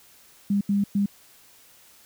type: tone bursts at uneven times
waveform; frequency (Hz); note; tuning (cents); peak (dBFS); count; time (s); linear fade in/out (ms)
sine; 201.2; G3; +45; -19; 3; 0.5-0.61 / 0.69-0.84 / 0.95-1.06; 5
effects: white hiss -54 dBFS RMS until 2.05 s